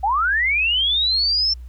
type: linear sweep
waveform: sine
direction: up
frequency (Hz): 740 to 5410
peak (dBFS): -16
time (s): 0.03-1.54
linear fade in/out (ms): 10
effects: added 61 Hz sine -33 dBFS peak until 1.68 s + pink hiss -61 dBFS RMS until 1.68 s